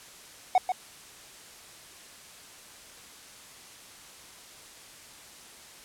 triangle tone with echo, 740 Hz, F#5, in tune, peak -15 dBFS, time 0.55-0.58 s, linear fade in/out 2 ms, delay 140 ms, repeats 1, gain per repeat -7 dB, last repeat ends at 0.72 s, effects white hiss -49 dBFS RMS until 5.84 s + low-pass 10000 Hz 12 dB/octave

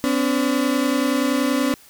35% pulse tone pair together, 255 / 285.5 Hz, C4 / D4, -44 / -49 cents, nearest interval major second, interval 195 cents, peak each -19 dBFS, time 0.04-1.74 s, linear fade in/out 0 ms, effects white hiss -49 dBFS RMS until 1.89 s

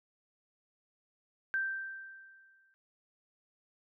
sine tone with exponential decay, 1566 Hz, G6, 2 cents flat, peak -28 dBFS, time 1.54-2.74 s, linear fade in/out 0 ms, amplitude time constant 260 ms, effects none

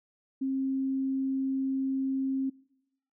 sine tone, 267.2 Hz, C4, 36 cents sharp, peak -27 dBFS, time 0.41-2.5 s, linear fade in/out 10 ms, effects noise-tail reverb RT60 0.9 s tail -24 dB re dry

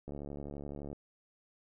click train, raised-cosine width 2 ms, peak -30 dBFS, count 62, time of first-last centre 0.08-0.93 s, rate 71.8 Hz, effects none

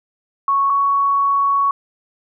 sine tone pair in turn, 1107 / 1116 Hz, C#6 / C#6, -3 / +11 cents, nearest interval unison, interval 14 cents, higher second, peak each -13 dBFS, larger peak neither, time 0.48-0.7 / 0.7-1.71 s, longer second, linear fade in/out 2 ms, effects none

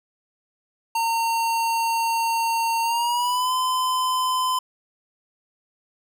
square tone with pitch glide, 915 to 1021.1 Hz, A#5 to C6, -32 to -43 cents, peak -21 dBFS, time 0.95-4.59 s, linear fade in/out 5 ms, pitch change +189 cents, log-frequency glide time 2.82-3.53 s, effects none

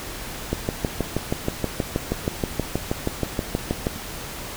click train, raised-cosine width 2 ms, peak -8 dBFS, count 22, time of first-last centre 0.53-3.869 s, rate 6.29 Hz, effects pink hiss -34 dBFS RMS until 4.56 s

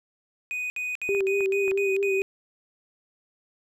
triangle tone bursts, 2489 Hz, D#7, in tune, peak -26 dBFS, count 7, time 0.51-2.218 s, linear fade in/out 0 ms, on 190 ms, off 63 ms
sine tone with vibrato, 392 Hz, G4, in tune, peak -22 dBFS, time 1.09-2.22 s, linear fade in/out 0 ms, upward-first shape sine, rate 4.5 Hz, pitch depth 33 cents each way
clicks, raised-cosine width 0.5 ms, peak -24 dBFS, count 5, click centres 1.149 / 1.207 / 1.407 / 1.68 / 1.717 s
effects none

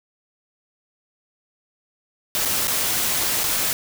white noise with dropouts, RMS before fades -22 dBFS, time 2.35-3.73 s, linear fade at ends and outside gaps 0 ms, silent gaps 2.451-2.456 / 2.672-2.68 / 3.435-3.439 s, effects none

